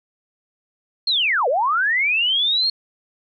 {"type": "linear two-way sweep", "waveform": "sine", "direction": "down then up", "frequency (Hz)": [4326, 466.2, 4326], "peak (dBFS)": -16, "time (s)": [1.07, 2.7], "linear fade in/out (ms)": 5, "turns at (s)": 1.48, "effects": []}